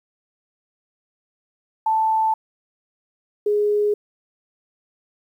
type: tone pair in turn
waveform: sine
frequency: 881 / 415.8 Hz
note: A5 / G#4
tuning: +2 / +2 cents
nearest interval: octave + minor second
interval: 1300 cents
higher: first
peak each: -16 dBFS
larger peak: neither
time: 1.86-2.34 / 3.46-3.94 s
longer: neither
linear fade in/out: 5 ms
effects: 9-bit